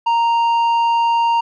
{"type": "tone with tanh clipping", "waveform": "sine", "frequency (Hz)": 930, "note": "A#5", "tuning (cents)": -4, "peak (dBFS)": -14, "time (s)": [0.06, 1.41], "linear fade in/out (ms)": 10, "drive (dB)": 7, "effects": []}